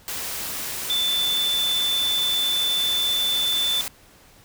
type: tone in noise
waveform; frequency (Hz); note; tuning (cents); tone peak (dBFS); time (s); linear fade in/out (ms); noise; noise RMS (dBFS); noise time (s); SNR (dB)
sine; 3520; A7; 0; -20; 0.9-3.81; 0; white; -30; 0.08-3.88; +7
effects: pink hiss -52 dBFS RMS until 4.44 s